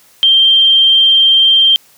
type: tone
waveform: sine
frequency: 3159 Hz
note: G7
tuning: 13 cents sharp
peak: -5 dBFS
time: 0.23-1.76 s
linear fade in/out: 0 ms
effects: white hiss -47 dBFS RMS until 1.97 s + high-pass 80 Hz 12 dB/octave